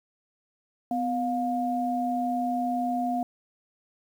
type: tone pair together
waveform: sine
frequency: 250.7 / 709 Hz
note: B3 / F5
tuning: +26 / +26 cents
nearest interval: octave + tritone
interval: 1800 cents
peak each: -28 / -27 dBFS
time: 0.91-3.23 s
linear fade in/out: 2 ms
effects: 9-bit